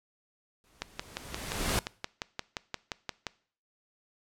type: noise with exponential growth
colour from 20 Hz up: pink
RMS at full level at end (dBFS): -27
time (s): 0.64-1.79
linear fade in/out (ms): 0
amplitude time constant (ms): 250
type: click train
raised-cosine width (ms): 0.2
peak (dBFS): -15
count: 15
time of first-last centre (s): 0.82-3.268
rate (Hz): 5.72
effects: noise-tail reverb RT60 0.5 s tail -21 dB re dry + low-pass 12000 Hz 12 dB/octave